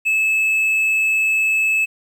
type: tone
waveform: triangle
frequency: 2604 Hz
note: E7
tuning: 22 cents flat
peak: -13 dBFS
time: 0.05-1.86 s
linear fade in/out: 20 ms
effects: 9-bit